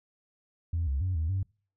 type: tone with pitch steps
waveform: sine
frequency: 83.7 / 68 / 92.3 / 79.4 / 95.7 Hz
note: E2 / C#2 / F#2 / D#2 / G2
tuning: +27 / -33 / -4 / +36 / -41 cents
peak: -25 dBFS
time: 0.73-1.43 s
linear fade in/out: 5 ms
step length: 140 ms
effects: noise-tail reverb RT60 0.4 s tail -26 dB re dry + tanh soft clip ceiling -23 dBFS